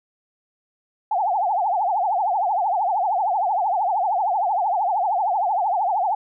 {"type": "tone with vibrato", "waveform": "sine", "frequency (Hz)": 782, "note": "G5", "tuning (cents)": -4, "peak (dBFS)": -18, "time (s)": [1.11, 6.15], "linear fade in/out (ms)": 5, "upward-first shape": "triangle", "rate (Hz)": 13, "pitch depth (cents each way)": 250, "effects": []}